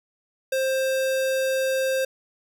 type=tone; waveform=square; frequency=528 Hz; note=C5; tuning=16 cents sharp; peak=-22 dBFS; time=0.52-2.05 s; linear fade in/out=5 ms; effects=none